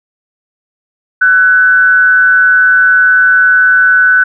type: tone with frequency modulation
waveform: sine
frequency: 1500 Hz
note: F#6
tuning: 23 cents sharp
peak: -4 dBFS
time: 1.21-4.24 s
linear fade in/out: 10 ms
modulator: 151 Hz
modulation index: 0.41
effects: none